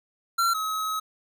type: tone pair in turn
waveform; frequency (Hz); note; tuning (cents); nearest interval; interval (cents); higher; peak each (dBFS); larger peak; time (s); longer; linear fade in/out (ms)
square; 1364 / 1278.7; F6 / D#6; -41 / +47; minor second; 112; first; -21 / -27; first; 0.38-0.54 / 0.54-1; second; 10
effects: none